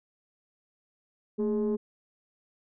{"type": "tone pair together", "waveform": "sine", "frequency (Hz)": [220, 415.6], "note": ["A3", "G#4"], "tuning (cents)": [0, 1], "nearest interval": "major seventh", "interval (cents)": 1101, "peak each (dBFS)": -26, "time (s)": [1.38, 1.77], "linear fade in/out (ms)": 20, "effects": ["tanh soft clip ceiling -22 dBFS"]}